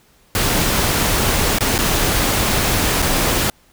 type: noise with dropouts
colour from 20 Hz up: pink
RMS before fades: -17 dBFS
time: 0.35-3.5 s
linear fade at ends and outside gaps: 1 ms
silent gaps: 1.586-1.607 / 1.78-1.788 / 3.02-3.024 s
effects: pink hiss -54 dBFS RMS until 3.72 s